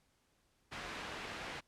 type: low-pass noise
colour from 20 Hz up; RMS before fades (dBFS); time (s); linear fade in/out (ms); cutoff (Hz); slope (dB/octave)
white; -45; 0.71-1.61; 20; 2400; 12
effects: pink hiss -75 dBFS RMS until 1.67 s + low-pass 11000 Hz 12 dB/octave